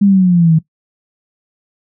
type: exponential sweep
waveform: sine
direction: down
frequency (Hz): 204.6 to 156.7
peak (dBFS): -6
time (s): 0.01-0.59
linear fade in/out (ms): 10
effects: noise-tail reverb RT60 0.1 s tail -18 dB re dry